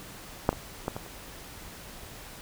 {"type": "clicks", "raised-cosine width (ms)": 1, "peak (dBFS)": [-6, -21, -14, -20, -30], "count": 5, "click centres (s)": [0.491, 0.529, 0.881, 0.965, 1.063], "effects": ["pink hiss -45 dBFS RMS until 2.41 s"]}